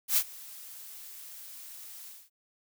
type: noise with ADSR envelope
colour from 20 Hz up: blue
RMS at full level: -23 dBFS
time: 0.08-2.3 s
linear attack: 88 ms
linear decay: 65 ms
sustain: -23 dB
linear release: 220 ms
effects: none